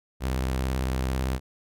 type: tone with vibrato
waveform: sawtooth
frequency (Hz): 64.8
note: C2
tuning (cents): -16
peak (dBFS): -21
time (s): 0.2-1.4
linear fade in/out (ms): 50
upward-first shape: sine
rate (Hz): 18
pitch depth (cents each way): 100
effects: none